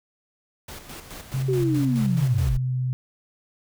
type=noise with tremolo; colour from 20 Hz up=pink; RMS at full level=-38 dBFS; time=0.68-2.57 s; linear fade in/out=5 ms; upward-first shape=square; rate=4.7 Hz; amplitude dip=55%
type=tone with pitch glide; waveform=sine; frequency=132.8 to 127.39 Hz; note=C3 to C3; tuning=+26 to -46 cents; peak=-22 dBFS; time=1.34-2.93 s; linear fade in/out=0 ms; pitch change=-72 cents; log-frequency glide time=1.85-2.73 s
type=linear sweep; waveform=sine; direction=down; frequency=392 to 30.87 Hz; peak=-21 dBFS; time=1.48-2.58 s; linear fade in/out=10 ms
effects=none